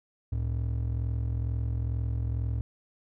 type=ring-modulated tone; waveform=triangle; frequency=89.3 Hz; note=F2; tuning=39 cents sharp; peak=-22 dBFS; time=0.32-2.61 s; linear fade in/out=0 ms; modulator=21.1 Hz; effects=none